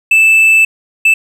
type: tone bursts at uneven times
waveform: triangle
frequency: 2637 Hz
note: E7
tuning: in tune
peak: -3 dBFS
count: 2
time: 0.11-0.65 / 1.05-1.14 s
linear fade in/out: 5 ms
effects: none